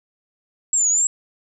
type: linear two-way sweep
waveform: sine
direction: down then up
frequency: 7690 to 6640 to 7690 Hz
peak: -15 dBFS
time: 0.73-1.07 s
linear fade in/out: 2 ms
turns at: 0.89 s
effects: none